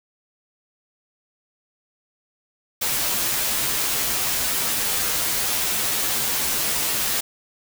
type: noise with comb filter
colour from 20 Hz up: white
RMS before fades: -23 dBFS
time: 2.81-7.21 s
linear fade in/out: 10 ms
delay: 11 ms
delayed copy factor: -0.65
effects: none